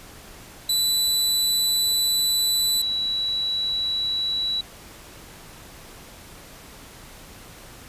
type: tone pair in turn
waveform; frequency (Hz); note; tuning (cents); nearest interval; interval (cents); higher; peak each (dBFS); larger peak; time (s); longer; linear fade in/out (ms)
sawtooth / sine; 3973 / 3925; B7 / B7; +10 / -11; unison; 21; first; -16 / -22; first; 0.69-2.82 / 2.82-4.61; first; 5
effects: pink hiss -44 dBFS RMS until 7.88 s + resampled to 32000 Hz